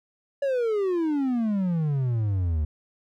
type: exponential sweep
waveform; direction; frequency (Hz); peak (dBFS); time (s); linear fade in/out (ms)
triangle; down; 571 to 73.42; -20; 0.42-2.65; 5
effects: none